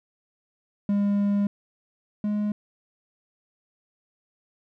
triangle tone pair in turn, 202.5 / 208.6 Hz, G#3 / G#3, -43 / +8 cents, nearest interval minor second, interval 51 cents, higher second, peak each -18 / -21 dBFS, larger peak first, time 0.89-1.47 / 2.24-2.52 s, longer first, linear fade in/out 2 ms, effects none

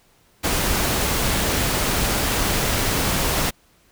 pink noise, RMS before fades -21 dBFS, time 0.43-3.51 s, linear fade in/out 20 ms, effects pink hiss -58 dBFS RMS until 3.91 s

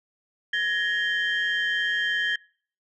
sine tone cluster, 1684 / 1861 / 3151 Hz, G#6 / A#6 / G7, +24 / -3 / +8 cents, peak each -25 / -26 / -29 dBFS, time 0.53-2.36 s, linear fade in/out 5 ms, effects noise-tail reverb RT60 0.5 s tail -24 dB re dry + tanh soft clip ceiling -16 dBFS

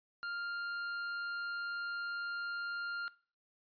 45% pulse tone, 1399 Hz, F6, 3 cents sharp, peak -38 dBFS, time 0.23-3.08 s, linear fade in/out 0 ms, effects noise-tail reverb RT60 0.4 s tail -19 dB re dry + resampled to 11025 Hz

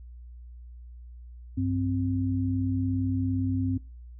sine tone pair together, 97.45 / 261.6 Hz, G2 / C4, -10 / 0 cents, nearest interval octave + perfect fourth, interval 1710 cents, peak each -27 dBFS, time 1.57-3.78 s, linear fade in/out 10 ms, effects noise-tail reverb RT60 0.3 s tail -21 dB re dry + added 60 Hz sine -42 dBFS peak until 4.19 s

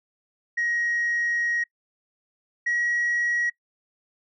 sine tone pair in turn, 1889 / 1908.7 Hz, A#6 / A#6, +22 / +40 cents, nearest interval unison, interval 18 cents, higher second, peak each -21 / -20 dBFS, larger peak second, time 0.57-1.64 / 2.66-3.5 s, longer first, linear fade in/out 10 ms, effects noise-tail reverb RT60 0.1 s tail -23 dB re dry + tanh soft clip ceiling -19 dBFS

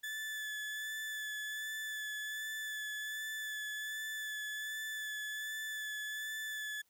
35% pulse tone with vibrato, 1734 Hz, A6, 26 cents flat, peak -37 dBFS, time 0.03-6.82 s, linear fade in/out 10 ms, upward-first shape sine, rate 1.3 Hz, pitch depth 17 cents each way, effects white hiss -75 dBFS RMS until 6.89 s

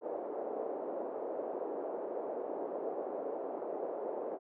white band-pass noise, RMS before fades -39 dBFS, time 0.01-4.39 s, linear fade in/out 50 ms, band 360 to 620 Hz, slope 24 dB/octave, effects none

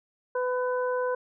harmonic tone, 501 Hz, B4, 25 cents sharp, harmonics 1 / 2 / 3, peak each -26 / -32 / -36 dBFS, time 0.35-1.15 s, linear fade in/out 5 ms, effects none

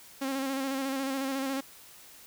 sawtooth tone with vibrato, 269.4 Hz, C#4, 49 cents flat, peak -26 dBFS, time 0.21-1.61 s, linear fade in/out 10 ms, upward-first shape square, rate 14 Hz, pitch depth 30 cents each way, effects white hiss -52 dBFS RMS until 2.26 s

